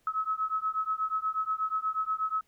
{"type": "beating tone pair", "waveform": "sine", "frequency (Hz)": [1284, 1292.3], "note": ["E6", "E6"], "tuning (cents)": [-46, -35], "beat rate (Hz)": 8.3, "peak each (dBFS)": -31, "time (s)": [0.07, 2.41], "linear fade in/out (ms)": 2, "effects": ["pink hiss -70 dBFS RMS until 2.47 s"]}